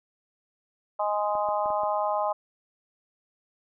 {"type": "harmonic tone", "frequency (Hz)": 207.6, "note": "G#3", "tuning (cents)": 0, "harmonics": [3, 4, 5, 6], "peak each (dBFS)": [-28, -28, -30, -35], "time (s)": [0.99, 2.33], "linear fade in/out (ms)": 10}
{"type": "clicks", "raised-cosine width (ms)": 1, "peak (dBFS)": -28, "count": 5, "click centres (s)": [1.353, 1.488, 1.659, 1.704, 1.835]}
{"effects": []}